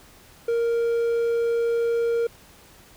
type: tone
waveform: triangle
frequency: 466.2 Hz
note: A#4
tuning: in tune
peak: -18 dBFS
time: 0.48-2.27 s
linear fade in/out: 5 ms
effects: pink hiss -51 dBFS RMS until 2.96 s